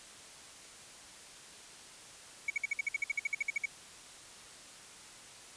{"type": "tone bursts", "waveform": "triangle", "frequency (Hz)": 2245, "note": "C#7", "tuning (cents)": 21, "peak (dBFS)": -27, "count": 16, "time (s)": [2.48, 3.657], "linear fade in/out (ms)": 5, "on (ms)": 22, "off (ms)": 55, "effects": ["white hiss -52 dBFS RMS until 5.56 s", "resampled to 22050 Hz"]}